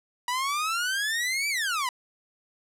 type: exponential two-way sweep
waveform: sawtooth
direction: up then down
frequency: 966 to 2349 to 966 Hz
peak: -22 dBFS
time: 0.28-1.89 s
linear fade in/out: 2 ms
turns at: 1.49 s
effects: low-pass 12000 Hz 12 dB/octave